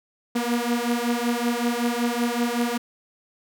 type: beating tone pair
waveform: sawtooth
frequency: 236.1 / 241.4 Hz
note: A#3 / B3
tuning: +22 / -39 cents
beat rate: 5.3 Hz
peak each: -21 dBFS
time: 0.35-2.78 s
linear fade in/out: 10 ms
effects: none